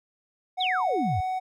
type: tone with pitch glide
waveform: triangle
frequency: 740 to 746.4 Hz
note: F#5 to F#5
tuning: 0 to +15 cents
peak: -24 dBFS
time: 0.57-1.4 s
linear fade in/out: 20 ms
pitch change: +15 cents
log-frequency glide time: 1.14-1.27 s
type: exponential sweep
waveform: sine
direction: down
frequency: 4048 to 77.78 Hz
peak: -25 dBFS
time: 0.6-1.21 s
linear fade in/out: 10 ms
effects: none